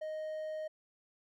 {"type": "tone", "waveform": "triangle", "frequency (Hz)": 622.3, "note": "D#5", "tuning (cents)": 0, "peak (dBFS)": -35, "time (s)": [0.01, 0.68], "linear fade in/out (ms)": 10, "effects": []}